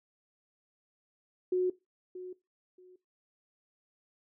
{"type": "tone with echo", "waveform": "sine", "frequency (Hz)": 365.8, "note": "F#4", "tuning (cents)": -20, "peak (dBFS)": -25, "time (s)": [1.52, 1.7], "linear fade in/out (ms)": 5, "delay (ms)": 630, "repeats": 2, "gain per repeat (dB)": -14, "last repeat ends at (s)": 2.96, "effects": ["noise-tail reverb RT60 0.2 s tail -18 dB re dry"]}